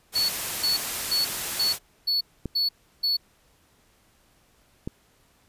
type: noise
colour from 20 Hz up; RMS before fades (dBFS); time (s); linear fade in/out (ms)
white; -30; 0.12-1.79; 50
type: tone bursts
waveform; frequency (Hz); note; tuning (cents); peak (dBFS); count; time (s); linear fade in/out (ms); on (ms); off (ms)
triangle; 4420; C#8; -6; -20; 7; 0.15-3.17; 10; 140; 340
type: clicks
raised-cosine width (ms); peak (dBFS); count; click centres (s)
3; -17; 2; 2.457 / 4.875
effects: pink hiss -62 dBFS RMS until 5.48 s + resampled to 32000 Hz